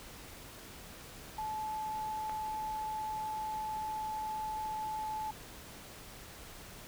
sine tone, 865 Hz, A5, 30 cents flat, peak -35 dBFS, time 1.38-5.31 s, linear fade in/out 5 ms
click, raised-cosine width 0.5 ms, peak -28 dBFS, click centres 2.296 s
effects pink hiss -50 dBFS RMS until 6.87 s

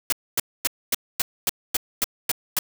white noise bursts, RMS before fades -21 dBFS, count 10, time 0.1-2.59 s, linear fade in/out 2 ms, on 24 ms, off 250 ms, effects none

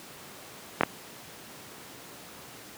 clicks, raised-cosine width 0.5 ms, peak -5 dBFS, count 2, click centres 0.81 / 0.834 s, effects pink hiss -46 dBFS RMS until 2.77 s + high-pass 150 Hz 12 dB/octave

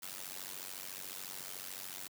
white noise with amplitude modulation, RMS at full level -41 dBFS, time 0.02-2.08 s, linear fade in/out 10 ms, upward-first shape sine, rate 93.9 Hz, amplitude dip 95%, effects high-pass 100 Hz 12 dB/octave

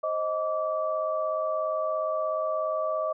sine tone cluster, 530 / 627 / 1157 Hz, C5 / D#5 / D6, +22 / +13 / -26 cents, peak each -35 / -27 / -31 dBFS, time 0.03-3.13 s, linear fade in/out 10 ms, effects none

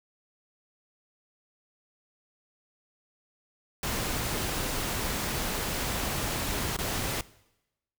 pink noise with dropouts, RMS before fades -31 dBFS, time 3.83-7.21 s, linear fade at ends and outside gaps 2 ms, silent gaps 6.766-6.787 s, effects noise-tail reverb RT60 0.9 s tail -20 dB re dry

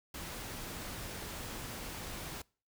pink noise, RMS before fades -43 dBFS, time 0.14-2.42 s, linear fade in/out 5 ms, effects noise-tail reverb RT60 0.4 s tail -25 dB re dry

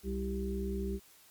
harmonic tone with a mistuned harmonic, 65 Hz, C2, 11 cents flat, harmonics 1 / 3 / 5 / 6, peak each -36 / -37 / -45 / -38 dBFS, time 0.03-1 s, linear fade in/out 50 ms, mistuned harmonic 5, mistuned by +26 cents, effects white hiss -60 dBFS RMS until 1.3 s + MP3 96 kbps

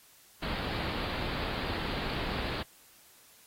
pink low-pass noise, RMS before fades -35 dBFS, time 0.42-2.63 s, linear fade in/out 10 ms, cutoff 4700 Hz, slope 96 dB/octave, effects white hiss -59 dBFS RMS until 3.46 s + AAC 48 kbps

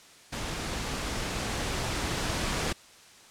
pink noise with level ramp, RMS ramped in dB -34 to -29 dBFS, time 0.32-2.73 s, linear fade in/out 10 ms, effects white hiss -53 dBFS RMS until 3.3 s + low-pass 8000 Hz 12 dB/octave

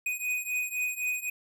square beating tone pair, 2489 / 2492.9 Hz, D#7 / D#7, 0 / +3 cents, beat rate 3.9 Hz, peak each -34 / -32 dBFS, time 0.06-1.3 s, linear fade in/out 5 ms, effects none

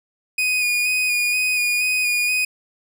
40% pulse tone with vibrato, 2471 Hz, D#7, 13 cents flat, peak -17 dBFS, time 0.38-2.45 s, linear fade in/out 5 ms, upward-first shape square, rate 2.1 Hz, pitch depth 18 cents each way, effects none

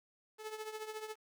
sawtooth tone with tremolo, 433 Hz, A4, 28 cents flat, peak -35 dBFS, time 0.38-1.16 s, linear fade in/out 50 ms, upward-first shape triangle, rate 14 Hz, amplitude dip 75%, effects 11-bit

